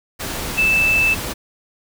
sine tone in noise, 2637 Hz, E7, in tune, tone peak -13 dBFS, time 0.57-1.15 s, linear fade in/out 20 ms, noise pink, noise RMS -26 dBFS, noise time 0.19-1.34 s, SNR +10 dB, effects none

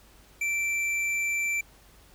sine tone with hard clipping, 2341 Hz, D7, 6 cents flat, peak -27 dBFS, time 0.41-1.61 s, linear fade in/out 5 ms, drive 8 dB, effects added 50 Hz sine -58 dBFS peak until 2.14 s + pink hiss -57 dBFS RMS until 2.14 s

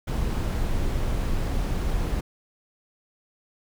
brown noise, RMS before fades -25 dBFS, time 0.07-2.21 s, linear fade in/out 10 ms, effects none

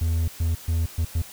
triangle tone bursts at uneven times, 82.41 Hz, E2, in tune, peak -18 dBFS, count 5, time 0.01-0.28 / 0.4-0.55 / 0.68-0.86 / 0.98-1.05 / 1.15-1.22 s, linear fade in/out 5 ms, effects white hiss -43 dBFS RMS until 1.32 s

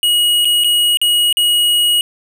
square tone with dropouts, 2900 Hz, F#7, 35 cents flat, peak -11 dBFS, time 0.03-2.01 s, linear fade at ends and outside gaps 1 ms, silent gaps 0.447-0.453 / 0.638-0.644 / 0.972-1.015 / 1.327-1.37 s, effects none

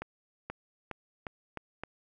accelerating click train, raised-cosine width 0.5 ms, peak -22 dBFS, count 6, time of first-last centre 0.02-1.836 s, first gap 480 ms, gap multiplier 0.86, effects none

